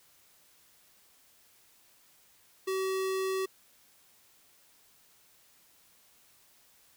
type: tone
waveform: square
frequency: 380.6 Hz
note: F#4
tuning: 49 cents sharp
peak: -30 dBFS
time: 2.67-3.46 s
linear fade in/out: 10 ms
effects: white hiss -63 dBFS RMS until 6.96 s